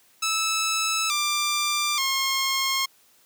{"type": "tone with pitch steps", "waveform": "10% pulse", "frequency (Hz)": [1308, 1185.7, 1074.8], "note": ["E6", "D6", "C6"], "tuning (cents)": [-14, 16, 46], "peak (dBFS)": -14, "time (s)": [0.22, 2.86], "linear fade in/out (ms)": 10, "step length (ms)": 880, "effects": ["white hiss -59 dBFS RMS until 3.25 s", "high-pass 100 Hz 12 dB/octave"]}